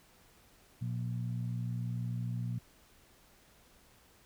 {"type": "harmonic tone", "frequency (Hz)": 60, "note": "B1", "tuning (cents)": -49, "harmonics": [2, 3, 4], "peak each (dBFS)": [-34, -41, -48], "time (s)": [0.81, 2.59], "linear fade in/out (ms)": 10, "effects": ["pink hiss -63 dBFS RMS until 4.25 s"]}